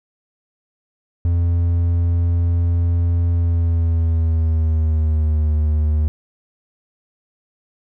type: tone with pitch glide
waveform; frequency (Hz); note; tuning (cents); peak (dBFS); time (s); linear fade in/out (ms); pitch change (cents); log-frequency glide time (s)
triangle; 85.7 to 76.35; F2 to D#2; -32 to -32; -12; 1.25-6.08; 0; -200; 3.31-5.51
effects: none